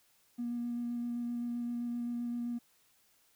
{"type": "tone with vibrato", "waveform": "triangle", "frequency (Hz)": 239, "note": "A#3", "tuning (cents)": 43, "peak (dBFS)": -30, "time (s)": [0.38, 2.59], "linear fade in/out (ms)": 20, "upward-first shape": "square", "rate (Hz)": 7.7, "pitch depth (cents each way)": 9, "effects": ["tanh soft clip ceiling -31 dBFS", "white hiss -69 dBFS RMS until 3.35 s"]}